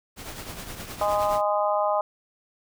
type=noise with tremolo; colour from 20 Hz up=pink; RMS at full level=-35 dBFS; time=0.16-1.42 s; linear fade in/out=50 ms; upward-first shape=triangle; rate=9.6 Hz; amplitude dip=60%
type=harmonic tone; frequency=206.2 Hz; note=G#3; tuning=12 cents flat; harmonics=3 / 4 / 5 / 6; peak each=-24 / -26 / -28 / -30 dBFS; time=1.01-2.01 s; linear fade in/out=2 ms
effects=none